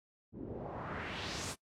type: noise with low-pass filter sweep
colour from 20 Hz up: pink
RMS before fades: -41 dBFS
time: 0.32-1.56 s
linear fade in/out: 50 ms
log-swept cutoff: 240 to 10000 Hz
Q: 1.9
effects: noise-tail reverb RT60 0.1 s tail -20 dB re dry + high-pass 80 Hz 12 dB/octave